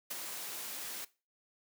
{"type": "noise with ADSR envelope", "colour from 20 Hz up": "white", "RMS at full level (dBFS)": -37, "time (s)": [0.1, 1.05], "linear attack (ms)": 13, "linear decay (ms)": 22, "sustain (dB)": -5, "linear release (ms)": 8, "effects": ["noise-tail reverb RT60 0.3 s tail -19 dB re dry", "high-pass 200 Hz 12 dB/octave"]}